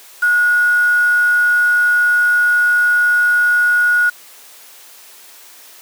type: tone with quantisation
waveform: sine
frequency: 1451 Hz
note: F#6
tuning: 34 cents flat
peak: -10 dBFS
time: 0.22-4.1 s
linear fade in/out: 10 ms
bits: 5
effects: white hiss -41 dBFS RMS until 5.81 s + high-pass 400 Hz 12 dB/octave